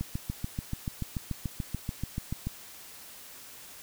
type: click train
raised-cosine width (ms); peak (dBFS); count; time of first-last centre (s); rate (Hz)
5; -19; 18; 0.01-2.47; 6.91
effects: white hiss -48 dBFS RMS until 3.82 s